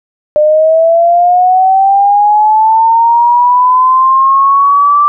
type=linear sweep; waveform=sine; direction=up; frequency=598 to 1174.7 Hz; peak=-4 dBFS; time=0.36-5.08 s; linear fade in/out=0 ms; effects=none